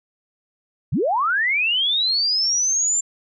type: linear sweep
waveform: sine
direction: up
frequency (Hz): 87.31 to 7330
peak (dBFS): -17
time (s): 0.92-3.01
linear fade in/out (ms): 10
effects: none